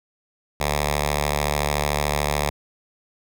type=tone with notch filter; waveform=5% pulse; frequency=73.6 Hz; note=D2; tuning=4 cents sharp; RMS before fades=-23 dBFS; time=0.6-2.5 s; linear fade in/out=5 ms; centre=290 Hz; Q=0.72; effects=none